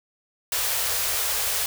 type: band-stop noise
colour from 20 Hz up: white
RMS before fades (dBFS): -25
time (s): 0.52-1.66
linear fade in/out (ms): 2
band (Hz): 110 to 410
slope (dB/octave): 48
effects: none